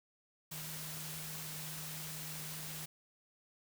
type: tone in noise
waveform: sine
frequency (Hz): 155.5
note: D#3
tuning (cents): -1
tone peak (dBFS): -48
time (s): 0.51-2.86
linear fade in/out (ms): 10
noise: white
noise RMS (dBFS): -45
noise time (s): 0.51-2.86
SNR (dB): -6
effects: none